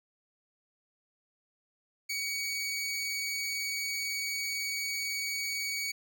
20% pulse tone, 2253 Hz, C#7, 28 cents sharp, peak -27 dBFS, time 2.09-5.92 s, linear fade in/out 10 ms, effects none

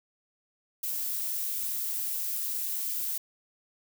violet noise, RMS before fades -32 dBFS, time 0.83-3.18 s, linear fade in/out 5 ms, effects none

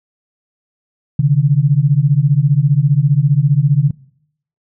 sine beating tone pair, 135 / 150 Hz, C#3 / D3, -45 / +37 cents, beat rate 15 Hz, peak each -12 dBFS, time 1.19-3.91 s, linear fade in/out 5 ms, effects noise-tail reverb RT60 0.7 s tail -23 dB re dry

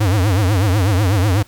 square tone with vibrato, 98 Hz, G2, in tune, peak -13 dBFS, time 0-1.43 s, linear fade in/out 10 ms, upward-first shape triangle, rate 8.1 Hz, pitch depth 230 cents each way, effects pink hiss -48 dBFS RMS until 1.47 s

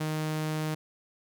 sawtooth tone, 155.3 Hz, D#3, 3 cents flat, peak -25 dBFS, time 0-0.75 s, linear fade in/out 10 ms, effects none

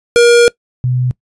square / sine tone pair in turn, 474.9 / 125.78 Hz, A#4 / B2, +32 / +32 cents, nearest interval octave + major seventh, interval 2300 cents, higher first, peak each -5 / -11 dBFS, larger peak first, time 0.16-0.48 / 0.84-1.11 s, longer first, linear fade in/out 0 ms, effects noise-tail reverb RT60 0.1 s tail -22 dB re dry + resampled to 24000 Hz

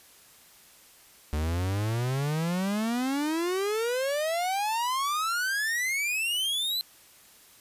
45% pulse exponential sweep, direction up, 73.42 to 4100 Hz, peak -26 dBFS, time 1.33-6.81 s, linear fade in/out 0 ms, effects white hiss -55 dBFS RMS until 7.6 s + resampled to 32000 Hz

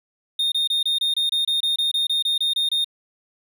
triangle tone bursts, 3673 Hz, A#7, 26 cents flat, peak -17 dBFS, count 16, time 0.39-2.845 s, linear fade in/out 5 ms, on 130 ms, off 25 ms, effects none

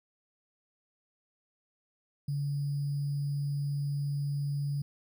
sine tone with sample-and-hold, 142.8 Hz, D3, 48 cents flat, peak -29 dBFS, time 2.28-4.82 s, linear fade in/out 5 ms, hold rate 4900 Hz, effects none

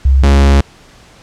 sine / 45% pulse tone pair in turn, 66.9 / 69.5 Hz, C2 / C#2, +39 / +5 cents, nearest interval minor second, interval 66 cents, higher second, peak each -5 dBFS, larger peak neither, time 0.05-0.23 / 0.23-0.61 s, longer second, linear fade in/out 5 ms, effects pink hiss -42 dBFS RMS until 1.22 s + low-pass 7000 Hz 12 dB/octave

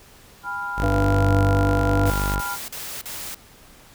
sine chord, F diminished, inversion first, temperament equal with one note detuned, 815.4 / 987.8 / 1396.9 Hz, Ab5 / Cb6 / F6, -32 / 0 / 0 cents, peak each -34 / -31 / -28 dBFS, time 0.43-2.58 s, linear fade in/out 50 ms
sawtooth tone, 49.39 Hz, G1, 14 cents sharp, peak -18 dBFS, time 0.77-2.41 s, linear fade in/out 20 ms
harmonic tone, 97.7 Hz, G2, 5 cents flat, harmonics 1 / 3 / 5 / 7, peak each -19 / -24 / -26 / -27 dBFS, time 0.83-2.1 s, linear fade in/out 0 ms
white noise bursts, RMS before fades -33 dBFS, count 4, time 2.06-3.346 s, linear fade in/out 2 ms, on 290 ms, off 42 ms
effects pink hiss -49 dBFS RMS until 3.94 s

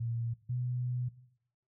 sine tone pair in turn, 116.54 / 124.01 Hz, A#2 / B2, 0 / +8 cents, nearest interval minor second, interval 108 cents, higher second, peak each -32 / -31 dBFS, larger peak second, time 0-0.34 / 0.49-1.09 s, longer second, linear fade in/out 10 ms, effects noise-tail reverb RT60 0.7 s tail -17 dB re dry

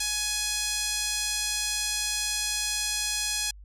5% pulse tone with band-pass filter, 838 Hz, G#5, 15 cents sharp, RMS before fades -29 dBFS, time 0-3.51 s, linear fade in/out 5 ms, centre 5400 Hz, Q 0.52, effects added 50 Hz sine -44 dBFS peak until 3.64 s

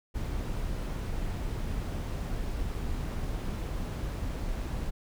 brown noise, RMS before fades -33 dBFS, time 0.14-4.91 s, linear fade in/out 20 ms, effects none

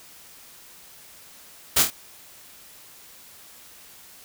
white noise with echo, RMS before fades -18 dBFS, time 1.76-1.83 s, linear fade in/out 10 ms, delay 25 ms, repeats 3, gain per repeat -5 dB, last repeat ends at 1.905 s, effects white hiss -48 dBFS RMS until 4.24 s

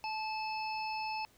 harmonic tone, 870 Hz, A5, 20 cents flat, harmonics 1 / 3 / 5 / 6, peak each -36 / -41 / -50 / -46 dBFS, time 0.04-1.25 s, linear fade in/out 0 ms, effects pink hiss -65 dBFS RMS until 1.37 s

